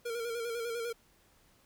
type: tone with vibrato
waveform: square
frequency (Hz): 466.2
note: A#4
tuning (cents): 0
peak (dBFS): -35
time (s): 0.05-0.93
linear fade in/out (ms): 10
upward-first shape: square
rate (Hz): 10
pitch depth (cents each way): 39
effects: pink hiss -66 dBFS RMS until 1.65 s